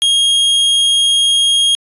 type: tone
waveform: 45% pulse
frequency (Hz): 3258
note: G#7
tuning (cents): -34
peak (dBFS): -9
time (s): 0.02-1.75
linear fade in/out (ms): 0
effects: resampled to 24000 Hz